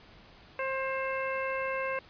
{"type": "harmonic tone", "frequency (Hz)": 531, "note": "C5", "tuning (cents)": 25, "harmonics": [1, 2, 3, 4, 5], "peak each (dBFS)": [-33, -36, -38, -39, -40], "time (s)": [0.59, 1.99], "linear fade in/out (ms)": 2, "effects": ["pink hiss -55 dBFS RMS until 2.09 s", "resampled to 11025 Hz"]}